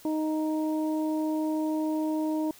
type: harmonic tone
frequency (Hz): 311.1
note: D#4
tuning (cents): 0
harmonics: 1 / 2 / 3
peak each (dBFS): -26 / -35 / -38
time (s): 0.05-2.51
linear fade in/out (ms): 2
effects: white hiss -53 dBFS RMS until 2.59 s